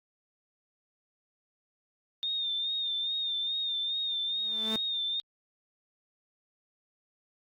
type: tone with vibrato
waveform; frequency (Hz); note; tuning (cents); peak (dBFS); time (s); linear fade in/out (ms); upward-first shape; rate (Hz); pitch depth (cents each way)
sine; 3639; A#7; -42; -29; 2.23-5.2; 0; sine; 2.4; 49
type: tone with exponential growth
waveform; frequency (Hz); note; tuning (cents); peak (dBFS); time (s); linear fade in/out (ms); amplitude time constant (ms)
sawtooth; 220; A3; 0; -26; 4.3-4.76; 2; 100
effects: Opus 48 kbps